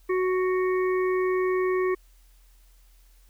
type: harmonic tone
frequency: 370 Hz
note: F#4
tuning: in tune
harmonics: 1 / 3 / 5 / 6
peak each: -22 / -32 / -36 / -38 dBFS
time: 0.09-1.95 s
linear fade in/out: 10 ms
effects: added 42 Hz sine -53 dBFS peak until 3.29 s + white hiss -64 dBFS RMS until 3.29 s